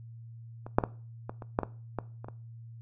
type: clicks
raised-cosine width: 1 ms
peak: -27 / -6 / -14 / -22 / -27 / -10 / -17 / -17 / -29 / -27 dBFS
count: 10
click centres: 0.665 / 0.785 / 0.838 / 1.295 / 1.422 / 1.589 / 1.633 / 1.987 / 2.245 / 2.285 s
effects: noise-tail reverb RT60 0.4 s tail -19 dB re dry + added 115 Hz sine -44 dBFS peak until 2.81 s